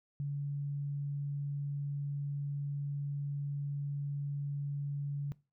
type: tone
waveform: sine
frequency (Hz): 142.6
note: C#3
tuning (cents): +49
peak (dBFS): -33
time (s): 0.2-5.32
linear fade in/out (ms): 0
effects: noise-tail reverb RT60 0.3 s tail -21 dB re dry